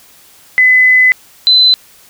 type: tone pair in turn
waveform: sine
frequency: 2015 / 4030 Hz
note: B6 / B7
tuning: +34 / +34 cents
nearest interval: octave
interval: 1200 cents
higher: second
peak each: -4 dBFS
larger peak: neither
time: 0.58-1.12 / 1.47-1.74 s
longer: first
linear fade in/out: 0 ms
effects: white hiss -43 dBFS RMS until 2.09 s